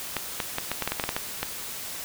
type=clicks; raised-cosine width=0.3 ms; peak=-10 dBFS; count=12; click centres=0.167 / 0.402 / 0.584 / 0.716 / 0.823 / 0.876 / 0.92 / 0.998 / 1.039 / 1.091 / 1.165 / 1.43 s; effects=white hiss -36 dBFS RMS until 2.04 s